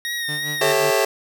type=tone with vibrato; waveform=25% pulse; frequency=1864.7 Hz; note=A#6; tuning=in tune; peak=-20 dBFS; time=0.05-0.72 s; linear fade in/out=0 ms; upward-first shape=sine; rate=2.8 Hz; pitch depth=36 cents each way
type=tone with tremolo; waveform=sawtooth; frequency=150 Hz; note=D3; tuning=37 cents sharp; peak=-25 dBFS; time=0.28-0.91 s; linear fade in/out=10 ms; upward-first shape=sine; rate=5.6 Hz; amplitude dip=75%
type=chord; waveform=sawtooth; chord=A dominant seventh; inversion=third; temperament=just; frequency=396 / 440 / 550 / 660 Hz; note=G4 / A4 / C#5 / E5; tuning=+18 / 0 / -14 / +2 cents; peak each=-18 dBFS; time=0.61-1.05 s; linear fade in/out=5 ms
effects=none